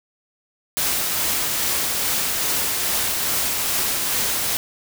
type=noise with tremolo; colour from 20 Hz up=white; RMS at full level=-21 dBFS; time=0.77-4.57 s; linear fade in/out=0 ms; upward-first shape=triangle; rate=2.4 Hz; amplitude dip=25%; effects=none